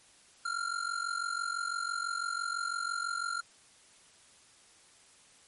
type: ring-modulated tone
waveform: square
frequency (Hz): 1387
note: F6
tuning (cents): -12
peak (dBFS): -30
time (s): 0.45-3.41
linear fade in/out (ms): 2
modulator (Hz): 23
effects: white hiss -60 dBFS RMS until 5.47 s + MP3 48 kbps